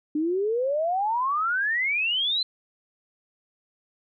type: exponential sweep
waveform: sine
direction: up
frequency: 294.1 to 4137 Hz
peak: -22 dBFS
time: 0.15-2.43 s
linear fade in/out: 5 ms
effects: none